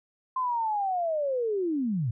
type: linear sweep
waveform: sine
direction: down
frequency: 1046.5 to 103.83 Hz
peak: -25 dBFS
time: 0.36-2.11 s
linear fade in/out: 5 ms
effects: none